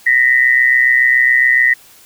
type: tone pair together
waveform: sine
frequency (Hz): 1854.9 / 1982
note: A#6 / B6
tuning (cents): -9 / +6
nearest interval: minor second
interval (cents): 115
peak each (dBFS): -11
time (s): 0.06-1.74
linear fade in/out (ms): 10
effects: white hiss -44 dBFS RMS until 2.05 s